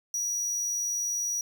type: tone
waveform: square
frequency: 5800 Hz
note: F#8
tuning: 35 cents flat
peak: -28 dBFS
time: 0.14-1.41 s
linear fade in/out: 2 ms
effects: none